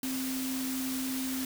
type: tone in noise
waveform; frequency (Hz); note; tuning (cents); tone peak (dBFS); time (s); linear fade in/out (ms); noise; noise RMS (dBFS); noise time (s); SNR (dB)
sine; 261.6; C4; 0; -32; 0.03-1.45; 2; white; -38; 0.03-1.45; +3
effects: none